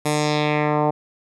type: tone with low-pass filter sweep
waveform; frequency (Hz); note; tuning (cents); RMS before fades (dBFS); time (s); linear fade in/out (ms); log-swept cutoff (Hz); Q
10% pulse; 150; D3; +37; -20; 0.05-0.91; 10; 11000 to 800; 1.9
effects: none